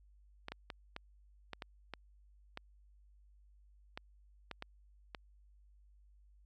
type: clicks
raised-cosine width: 0.3 ms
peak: -26 dBFS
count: 12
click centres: 0.484 / 0.52 / 0.702 / 0.964 / 1.533 / 1.622 / 1.937 / 2.574 / 3.975 / 4.513 / 4.624 / 5.148 s
effects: added 50 Hz sine -61 dBFS peak until 6.45 s